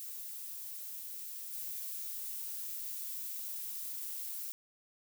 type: noise with level steps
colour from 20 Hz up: violet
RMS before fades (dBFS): -44 / -41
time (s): 0-4.52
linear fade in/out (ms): 0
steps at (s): 1.52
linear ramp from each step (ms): 20
effects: none